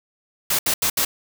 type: noise bursts at uneven times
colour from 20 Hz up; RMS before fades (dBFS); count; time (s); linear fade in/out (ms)
white; -20; 4; 0.5-0.59 / 0.66-0.74 / 0.82-0.9 / 0.97-1.05; 5
effects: none